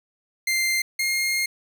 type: tone pair in turn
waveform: sawtooth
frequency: 2093 / 2131 Hz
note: C7 / C7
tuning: 0 / +31 cents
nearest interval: unison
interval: 31 cents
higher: second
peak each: -17 / -18 dBFS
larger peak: first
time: 0.47-0.82 / 0.99-1.46 s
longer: second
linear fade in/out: 5 ms
effects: none